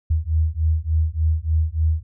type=beating tone pair; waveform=sine; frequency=77.8 / 81.2 Hz; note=D#2 / E2; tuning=0 / -26 cents; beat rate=3.4 Hz; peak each=-20 dBFS; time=0.1-2.03 s; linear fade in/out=10 ms; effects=none